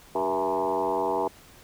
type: tone with frequency modulation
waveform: sine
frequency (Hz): 659.3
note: E5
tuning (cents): 0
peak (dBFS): -23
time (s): 0.15-1.28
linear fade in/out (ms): 5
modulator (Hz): 90.2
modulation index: 3.7
effects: pink hiss -52 dBFS RMS until 1.63 s